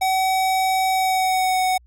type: tone with pitch glide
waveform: square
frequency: 757 to 744 Hz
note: F#5 to F#5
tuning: +39 to +9 cents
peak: -18 dBFS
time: 0.01-1.78 s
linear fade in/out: 10 ms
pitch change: -30 cents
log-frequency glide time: 0.91-1.6 s
effects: added 60 Hz sine -49 dBFS peak until 1.86 s